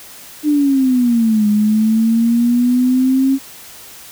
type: exponential two-way sweep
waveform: sine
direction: down then up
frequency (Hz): 303.9 to 207.7 to 271.9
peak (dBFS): -10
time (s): 0.43-3.39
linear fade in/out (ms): 50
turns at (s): 1.48
effects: white hiss -37 dBFS RMS until 4.11 s